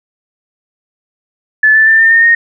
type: tone with pitch steps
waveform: sine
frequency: 1735 / 1758.2 / 1781.7 / 1805.5 / 1829.7 / 1854.2 Hz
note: A6 / A6 / A6 / A6 / A#6 / A#6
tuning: -25 / -2 / +21 / +44 / -33 / -10 cents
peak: -4 dBFS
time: 1.63-2.35 s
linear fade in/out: 5 ms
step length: 120 ms
effects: none